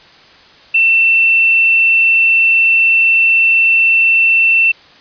sine tone with quantisation, 2686 Hz, E7, 32 cents sharp, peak -7 dBFS, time 0.74-4.72 s, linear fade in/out 10 ms, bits 6, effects white hiss -42 dBFS RMS until 5 s + resampled to 11025 Hz

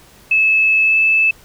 sine tone with pitch glide, 2604 to 2622 Hz, E7 to E7, -22 to -10 cents, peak -10 dBFS, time 0.31-1.31 s, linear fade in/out 5 ms, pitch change +12 cents, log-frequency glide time 0.84-0.97 s, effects pink hiss -46 dBFS RMS until 1.44 s

